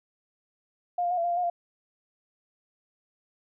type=tone with pitch steps; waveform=sine; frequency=708 / 698 / 722 / 678 / 698 / 692 / 717 / 693 Hz; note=F5 / F5 / F#5 / E5 / F5 / F5 / F5 / F5; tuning=+23 / -1 / -43 / +49 / -1 / -16 / +45 / -14 cents; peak=-24 dBFS; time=0.98-1.5 s; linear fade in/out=5 ms; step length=65 ms; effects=none